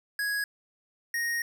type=tone pair in turn; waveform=square; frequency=1663 / 1866.7 Hz; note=G#6 / A#6; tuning=+2 / +2 cents; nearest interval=major second; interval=200 cents; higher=second; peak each=-28 dBFS; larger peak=neither; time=0.19-0.44 / 1.14-1.42 s; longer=second; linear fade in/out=2 ms; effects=none